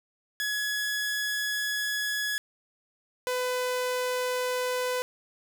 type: tone pair in turn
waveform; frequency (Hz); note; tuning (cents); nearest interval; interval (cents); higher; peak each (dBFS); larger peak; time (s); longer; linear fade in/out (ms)
sawtooth; 1687 / 501.5; G#6 / B4; +27 / +26; octave + major sixth; 2101; first; -24 / -23; second; 0.4-2.38 / 3.27-5.02; first; 0
effects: none